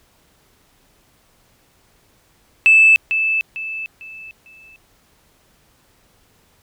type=tone with echo; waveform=sine; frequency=2629 Hz; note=E7; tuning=5 cents flat; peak=-6 dBFS; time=2.66-2.96 s; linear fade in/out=0 ms; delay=450 ms; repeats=4; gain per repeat=-9 dB; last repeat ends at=4.76 s; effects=tanh soft clip ceiling -2 dBFS + pink hiss -57 dBFS RMS until 6.62 s